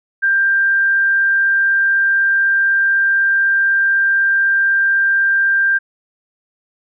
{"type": "tone", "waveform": "sine", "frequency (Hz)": 1586, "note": "G6", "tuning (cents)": 20, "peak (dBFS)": -11, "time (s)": [0.22, 5.79], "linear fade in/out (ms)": 20, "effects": []}